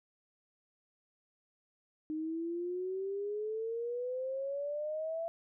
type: exponential sweep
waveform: sine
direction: up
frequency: 307.4 to 672 Hz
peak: -34 dBFS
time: 2.1-5.28 s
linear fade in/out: 0 ms
effects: none